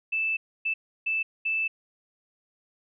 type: tone bursts at uneven times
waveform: sine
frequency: 2637 Hz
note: E7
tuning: in tune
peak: -24 dBFS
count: 4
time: 0.12-0.37 / 0.65-0.74 / 1.06-1.23 / 1.45-1.68 s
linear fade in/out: 10 ms
effects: none